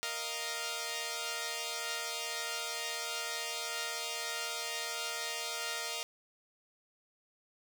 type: chord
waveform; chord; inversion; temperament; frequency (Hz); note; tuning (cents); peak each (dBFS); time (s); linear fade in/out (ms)
5% pulse; Bb suspended fourth; none; equal; 466.2 / 622.3 / 698.5; Bb4 / Eb5 / F5; 0 / 0 / 0; -29; 0.03-6.03; 0
effects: none